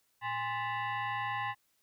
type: tone with frequency modulation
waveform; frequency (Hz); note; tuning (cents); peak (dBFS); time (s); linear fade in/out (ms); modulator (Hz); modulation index
sine; 113.2; A2; +50; -32; 0.21-1.55; 50; 931; 2.1
effects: white hiss -74 dBFS RMS until 1.82 s